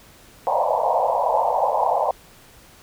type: band-pass noise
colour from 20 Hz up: white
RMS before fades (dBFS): -20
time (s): 0.47-2.11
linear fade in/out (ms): 0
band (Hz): 500 to 990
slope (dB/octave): 96
effects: pink hiss -49 dBFS RMS until 2.82 s